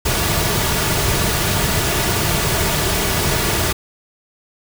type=noise with comb filter; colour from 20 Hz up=pink; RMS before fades=-18 dBFS; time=0.05-3.73 s; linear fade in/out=10 ms; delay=3.8 ms; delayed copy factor=-0.5; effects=none